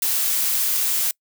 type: noise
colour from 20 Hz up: blue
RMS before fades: -21 dBFS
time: 0.02-1.11 s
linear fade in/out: 2 ms
effects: noise-tail reverb RT60 0.1 s tail -26 dB re dry